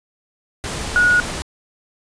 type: tone in noise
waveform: sine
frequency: 1453 Hz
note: F#6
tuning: 32 cents flat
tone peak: -11 dBFS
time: 0.96-1.2 s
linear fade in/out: 0 ms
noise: pink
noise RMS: -26 dBFS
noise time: 0.64-1.42 s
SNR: +12 dB
effects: resampled to 22050 Hz